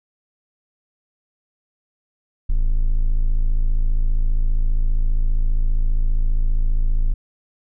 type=tone; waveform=triangle; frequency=27.5 Hz; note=A0; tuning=in tune; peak=-12 dBFS; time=2.49-7.14 s; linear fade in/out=10 ms; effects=none